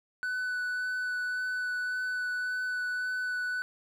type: tone with vibrato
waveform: triangle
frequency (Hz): 1493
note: F#6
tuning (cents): +15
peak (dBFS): -28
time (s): 0.23-3.62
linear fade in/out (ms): 0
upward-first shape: sine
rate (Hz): 1.8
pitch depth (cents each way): 10
effects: none